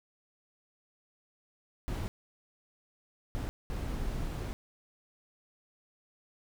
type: noise bursts at uneven times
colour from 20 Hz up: brown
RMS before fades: -35 dBFS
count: 3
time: 1.88-2.08 / 3.35-3.49 / 3.7-4.53 s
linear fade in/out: 0 ms
effects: none